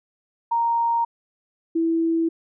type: tone pair in turn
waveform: sine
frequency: 931 / 329.2 Hz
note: A#5 / E4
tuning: -2 / -2 cents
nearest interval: octave + tritone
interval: 1800 cents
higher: first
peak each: -18 dBFS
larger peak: neither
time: 0.51-1.05 / 1.75-2.29 s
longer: neither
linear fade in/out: 10 ms
effects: none